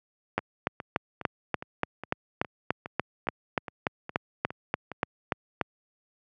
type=two click trains; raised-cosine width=0.5 ms; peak=-9 / -21 dBFS; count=19 / 12; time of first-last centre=0.38-5.613 / 0.39-4.917 s; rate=3.44 / 2.43 Hz; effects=high-pass 100 Hz 12 dB/octave